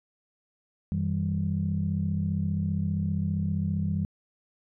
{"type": "tone cluster", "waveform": "sine", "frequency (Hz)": [92.3, 160.1, 195.2], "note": ["F#2", "D#3", "G3"], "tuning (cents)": [-4, 50, -7], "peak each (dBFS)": -29, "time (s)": [0.92, 4.05], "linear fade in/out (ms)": 0, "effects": ["tanh soft clip ceiling -16 dBFS"]}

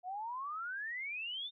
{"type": "exponential sweep", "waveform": "sine", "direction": "up", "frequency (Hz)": [705, 3664], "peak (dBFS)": -38, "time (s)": [0.03, 1.51], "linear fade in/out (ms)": 50, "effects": []}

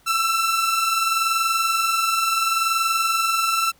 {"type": "tone pair together", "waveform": "sawtooth", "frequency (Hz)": [1318.5, 1339.2], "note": ["E6", "E6"], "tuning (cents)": [0, 27], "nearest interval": "unison", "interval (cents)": 27, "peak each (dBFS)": [-22, -16], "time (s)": [0.06, 3.72], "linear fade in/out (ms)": 20, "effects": ["pink hiss -57 dBFS RMS until 3.79 s"]}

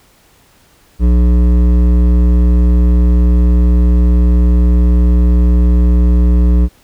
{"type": "tone with hard clipping", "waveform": "sine", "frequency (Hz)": 60, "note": "B1", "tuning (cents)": -49, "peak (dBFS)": -8, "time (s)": [0.99, 6.69], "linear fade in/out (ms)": 50, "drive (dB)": 12, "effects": ["pink hiss -49 dBFS RMS until 6.83 s"]}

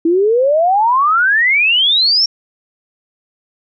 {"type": "exponential sweep", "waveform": "sine", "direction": "up", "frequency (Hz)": [321.3, 5588], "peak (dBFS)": -9, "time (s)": [0.05, 2.26], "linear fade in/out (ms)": 5, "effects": []}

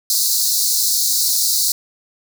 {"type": "high-pass noise", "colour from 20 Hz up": "pink", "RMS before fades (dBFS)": -17, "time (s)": [0.1, 1.72], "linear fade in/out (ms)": 2, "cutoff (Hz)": 4000, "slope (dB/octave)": 96, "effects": []}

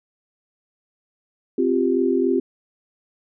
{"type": "chord", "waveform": "sine", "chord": "C suspended fourth", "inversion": "none", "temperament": "just", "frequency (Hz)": [261.6, 348.8, 392.4], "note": ["C4", "F4", "G4"], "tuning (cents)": [0, -2, 2], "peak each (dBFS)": -21, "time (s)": [1.58, 2.4], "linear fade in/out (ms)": 5, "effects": []}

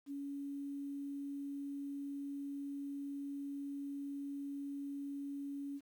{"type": "tone with quantisation", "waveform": "sine", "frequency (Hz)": 281, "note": "C#4", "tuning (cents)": 24, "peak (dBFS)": -40, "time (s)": [0.06, 5.81], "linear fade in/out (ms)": 50, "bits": 11, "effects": []}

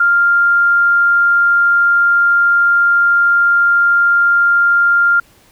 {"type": "tone", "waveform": "sine", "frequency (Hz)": 1396.9, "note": "F6", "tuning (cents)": 0, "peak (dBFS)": -8, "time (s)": [0, 5.2], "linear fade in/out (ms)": 5, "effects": ["pink hiss -49 dBFS RMS until 5.51 s"]}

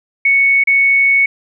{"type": "tone with dropouts", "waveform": "sine", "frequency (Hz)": 2217, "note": "C#7", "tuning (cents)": 0, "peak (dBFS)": -8, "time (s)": [0.25, 1.26], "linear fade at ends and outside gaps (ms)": 5, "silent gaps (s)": [0.638, 0.672], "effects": []}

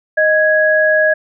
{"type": "tone pair together", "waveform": "sine", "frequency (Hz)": [622.3, 1662.8], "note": ["D#5", "G#6"], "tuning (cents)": [0, 2], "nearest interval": "octave + perfect fourth", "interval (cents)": 1702, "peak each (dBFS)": -12, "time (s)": [0.17, 1.14], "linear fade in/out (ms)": 10, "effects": []}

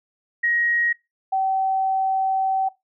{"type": "tone pair in turn", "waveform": "sine", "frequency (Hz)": [1888, 766.8], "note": ["A#6", "G5"], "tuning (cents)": [22, -38], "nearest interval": "octave + major third", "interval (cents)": 1560, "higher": "first", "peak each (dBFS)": -18, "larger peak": "neither", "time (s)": [[0.43, 0.93], [1.32, 2.69]], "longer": "second", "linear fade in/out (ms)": 10, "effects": ["noise-tail reverb RT60 0.2 s tail -20 dB re dry"]}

